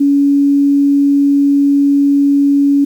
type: tone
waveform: sine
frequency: 282.1 Hz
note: C#4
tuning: 30 cents sharp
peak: -7 dBFS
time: 0-2.85 s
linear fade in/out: 10 ms
effects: 7-bit